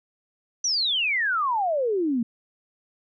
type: exponential sweep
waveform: sine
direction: down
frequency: 6070 to 222.6 Hz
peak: -21 dBFS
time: 0.64-2.23 s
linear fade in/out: 5 ms
effects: none